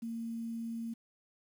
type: tone with quantisation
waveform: sine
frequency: 229.5 Hz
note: A#3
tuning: 27 cents flat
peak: -36 dBFS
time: 0.02-0.94 s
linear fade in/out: 10 ms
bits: 10
effects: none